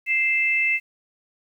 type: tone pair together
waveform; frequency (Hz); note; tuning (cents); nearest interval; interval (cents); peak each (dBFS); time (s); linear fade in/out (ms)
sine; 2093 / 2637; C7 / E7; 0 / 0; major third; 400; -21; 0.06-0.8; 50
effects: 9-bit